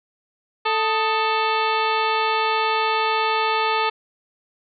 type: harmonic tone with a mistuned harmonic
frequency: 441.7 Hz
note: A4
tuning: 7 cents sharp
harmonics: 1 / 2 / 3 / 4 / 5 / 6 / 7 / 8 / 9 / 10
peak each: -26 / -22 / -24 / -31 / -31 / -28 / -35 / -32 / -39 / -35 dBFS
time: 0.65-3.9 s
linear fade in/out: 10 ms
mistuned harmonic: 3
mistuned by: -95 cents
effects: none